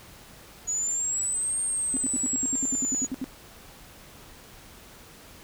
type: exponential two-way sweep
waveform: sine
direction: up then down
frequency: 6800 to 8660 to 6800 Hz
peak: -25 dBFS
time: 0.67-3.07 s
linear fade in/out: 20 ms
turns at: 1.61 s
type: tone bursts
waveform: sine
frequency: 261.1 Hz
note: C4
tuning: 3 cents flat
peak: -27 dBFS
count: 14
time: 1.94-3.242 s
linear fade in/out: 0 ms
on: 28 ms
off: 70 ms
effects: pink hiss -49 dBFS RMS until 5.43 s